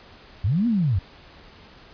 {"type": "linear two-way sweep", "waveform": "sine", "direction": "up then down", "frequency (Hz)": [80.7, 246.9, 80.7], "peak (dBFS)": -18, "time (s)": [0.44, 0.99], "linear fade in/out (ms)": 5, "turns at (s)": 0.67, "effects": ["pink hiss -48 dBFS RMS until 1.93 s", "resampled to 11025 Hz"]}